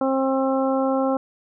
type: harmonic tone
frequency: 266.5 Hz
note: C4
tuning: 32 cents sharp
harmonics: 1 / 2 / 3 / 4 / 5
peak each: -22 / -22 / -27 / -31 / -32 dBFS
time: 0.01-1.17 s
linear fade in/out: 2 ms
effects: none